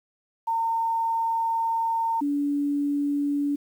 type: tone pair in turn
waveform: sine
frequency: 911 / 286.9 Hz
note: A#5 / D4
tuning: -40 / -40 cents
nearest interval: octave + minor sixth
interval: 2000 cents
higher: first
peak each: -22 dBFS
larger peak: neither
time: 0.47-2.21 / 2.21-3.56 s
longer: first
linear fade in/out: 10 ms
effects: 9-bit